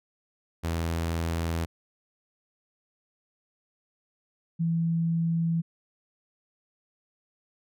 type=tone pair in turn; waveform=sawtooth / sine; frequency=83 / 166 Hz; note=E2 / E3; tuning=+12 / +12 cents; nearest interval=octave; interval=1200 cents; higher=second; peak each=-23 dBFS; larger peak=neither; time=0.63-1.66 / 4.59-5.62 s; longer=neither; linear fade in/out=20 ms; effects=none